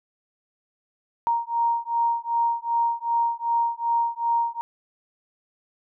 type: beating tone pair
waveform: sine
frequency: 932.3 / 934.9 Hz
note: A#5 / A#5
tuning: 0 / +5 cents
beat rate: 2.6 Hz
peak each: -24 / -24 dBFS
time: 1.27-4.61 s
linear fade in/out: 0 ms
effects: none